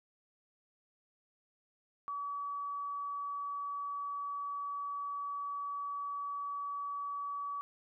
sine tone, 1141 Hz, C#6, 50 cents sharp, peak -36 dBFS, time 2.08-7.61 s, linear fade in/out 0 ms, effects none

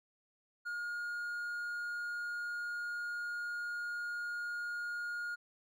triangle tone, 1427 Hz, F6, 37 cents sharp, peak -35 dBFS, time 0.65-5.36 s, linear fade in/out 20 ms, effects none

